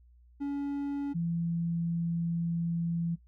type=tone pair in turn; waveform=triangle / sine; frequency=282.8 / 168.5 Hz; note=C#4 / E3; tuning=+35 / +38 cents; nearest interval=major sixth; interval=897 cents; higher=first; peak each=-28 dBFS; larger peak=neither; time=0.4-1.14 / 1.14-3.16 s; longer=second; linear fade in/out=20 ms; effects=noise-tail reverb RT60 0.1 s tail -20 dB re dry + added 60 Hz sine -56 dBFS peak until 3.27 s